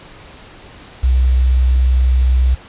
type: tone with quantisation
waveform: sine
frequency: 63.5 Hz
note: B1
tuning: 49 cents sharp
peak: -9 dBFS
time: 1.03-2.55 s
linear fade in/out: 10 ms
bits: 6
effects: pink hiss -39 dBFS RMS until 2.68 s + resampled to 8000 Hz